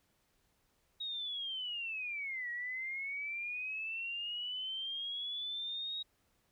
sine linear two-way sweep, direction down then up, 3800 to 1900 to 3800 Hz, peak -37 dBFS, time 1-6.03 s, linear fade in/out 10 ms, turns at 2.5 s, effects pink hiss -75 dBFS RMS until 6.51 s

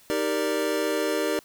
square chord, Eb major seventh, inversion none, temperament equal, 311.1 / 392 / 466.2 / 587.3 Hz, Eb4 / G4 / Bb4 / D5, 0 / 0 / 0 / 0 cents, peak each -30 dBFS, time 0.1-1.39 s, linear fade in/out 0 ms, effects white hiss -55 dBFS RMS until 1.44 s

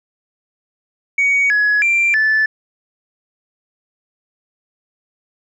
sine tone with pitch steps, 2245 / 1684 / 2363 / 1747 Hz, C#7 / G#6 / D7 / A6, +21 / +24 / +10 / -13 cents, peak -10 dBFS, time 1.18-2.46 s, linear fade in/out 5 ms, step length 320 ms, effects tanh soft clip ceiling -9 dBFS

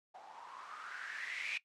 violet noise with low-pass filter sweep, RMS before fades -45 dBFS, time 0.14-1.58 s, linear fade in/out 10 ms, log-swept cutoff 740 to 2500 Hz, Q 7.2, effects noise-tail reverb RT60 0.1 s tail -18 dB re dry + low-pass 8000 Hz 12 dB/octave

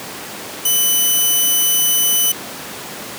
5% pulse tone, 3000 Hz, F#7, 23 cents sharp, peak -4 dBFS, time 0.65-2.32 s, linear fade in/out 5 ms, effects pink hiss -29 dBFS RMS until 3.18 s + high-pass 200 Hz 12 dB/octave

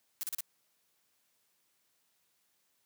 blue noise bursts, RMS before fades -36 dBFS, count 4, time 0.21-0.406 s, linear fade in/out 0 ms, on 22 ms, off 36 ms, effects white hiss -75 dBFS RMS until 2.85 s + high-pass 100 Hz 12 dB/octave

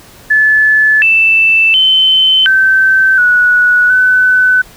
sine tone with pitch steps, 1731 / 2651 / 3067 / 1545 / 1468 / 1506 Hz, A6 / E7 / G7 / G6 / F#6 / F#6, -29 / +9 / -38 / -26 / -14 / +30 cents, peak -5 dBFS, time 0.3-4.62 s, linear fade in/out 10 ms, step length 720 ms, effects pink hiss -38 dBFS RMS until 4.76 s

